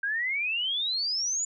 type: exponential sweep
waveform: sine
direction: up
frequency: 1580 to 7080 Hz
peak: -26 dBFS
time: 0.03-1.45 s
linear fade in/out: 5 ms
effects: none